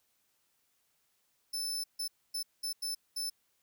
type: tone bursts at uneven times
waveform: sawtooth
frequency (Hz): 5274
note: E8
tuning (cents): 0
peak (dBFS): -31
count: 6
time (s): 1.53-1.84 / 1.99-2.08 / 2.34-2.43 / 2.63-2.73 / 2.82-2.95 / 3.16-3.3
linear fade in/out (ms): 10
effects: white hiss -75 dBFS RMS until 3.62 s